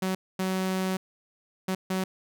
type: tone bursts at uneven times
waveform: sawtooth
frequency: 187.8 Hz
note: F#3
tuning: 26 cents sharp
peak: -22 dBFS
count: 4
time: 0.02-0.15 / 0.39-0.97 / 1.68-1.75 / 1.9-2.04 s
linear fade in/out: 5 ms
effects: none